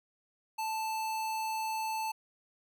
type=tone; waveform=square; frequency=880 Hz; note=A5; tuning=in tune; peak=-33 dBFS; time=0.58-2.12 s; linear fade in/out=10 ms; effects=none